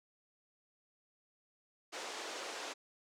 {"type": "band-pass noise", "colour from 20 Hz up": "pink", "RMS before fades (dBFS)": -44, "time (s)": [1.92, 2.74], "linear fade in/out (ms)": 20, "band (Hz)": [380, 7500], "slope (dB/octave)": 24, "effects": []}